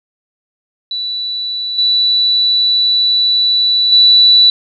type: tone with level steps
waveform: sine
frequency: 3956 Hz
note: B7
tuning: 2 cents sharp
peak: -17 / -9 / -4 dBFS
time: 0.91-4.5 s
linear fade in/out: 2 ms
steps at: 1.78 / 3.92 s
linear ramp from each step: 5 ms
effects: none